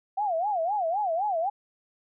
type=tone with vibrato; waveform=sine; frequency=740 Hz; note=F#5; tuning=in tune; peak=-24 dBFS; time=0.17-1.5 s; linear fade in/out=10 ms; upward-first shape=sine; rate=3.9 Hz; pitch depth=240 cents each way; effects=none